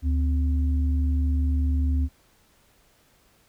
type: tone pair together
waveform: sine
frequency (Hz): 73.13 / 260.6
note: D2 / C4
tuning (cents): -7 / -7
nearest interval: octave + minor seventh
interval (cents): 2200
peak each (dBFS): -20 / -31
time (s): 0.02-2.09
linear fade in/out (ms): 50
effects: pink hiss -61 dBFS RMS until 3.48 s